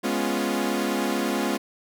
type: chord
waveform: sawtooth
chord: C# dominant seventh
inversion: second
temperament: equal with one note detuned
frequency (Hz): 207.7 / 246.9 / 276.1 / 349.2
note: G#3 / B3 / C#4 / E#4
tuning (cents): 0 / 0 / -7 / 0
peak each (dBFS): -25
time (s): 0.03-1.58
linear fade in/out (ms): 20
effects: none